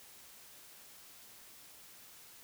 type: silence
effects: white hiss -56 dBFS RMS until 2.43 s